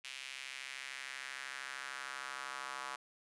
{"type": "tone with high-pass filter sweep", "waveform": "square", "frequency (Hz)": 66.5, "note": "C2", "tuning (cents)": 29, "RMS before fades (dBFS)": -45, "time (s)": [0.04, 2.96], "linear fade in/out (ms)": 5, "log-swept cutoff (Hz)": [2600, 1100], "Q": 2.2, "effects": ["resampled to 24000 Hz"]}